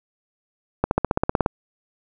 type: accelerating click train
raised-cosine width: 1 ms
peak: -4 dBFS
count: 11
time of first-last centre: 0.84-1.461 s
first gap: 71 ms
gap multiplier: 0.97
effects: none